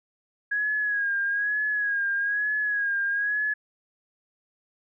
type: tone with vibrato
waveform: sine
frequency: 1654 Hz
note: G#6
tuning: 8 cents flat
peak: -23 dBFS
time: 0.51-3.54 s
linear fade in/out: 10 ms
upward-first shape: sine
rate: 1.1 Hz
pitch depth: 53 cents each way
effects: none